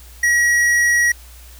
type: tone with hard clipping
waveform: triangle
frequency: 1911 Hz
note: A#6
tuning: 43 cents sharp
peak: -14 dBFS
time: 0.23-1.12 s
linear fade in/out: 5 ms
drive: 14 dB
effects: added 60 Hz sine -39 dBFS peak until 1.59 s + white hiss -45 dBFS RMS until 1.59 s